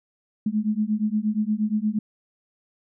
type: beating tone pair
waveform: sine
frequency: 209.1 / 217.6 Hz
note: G#3 / A3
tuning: +12 / -19 cents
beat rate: 8.5 Hz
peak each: -24 dBFS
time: 0.46-1.99 s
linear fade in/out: 5 ms
effects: none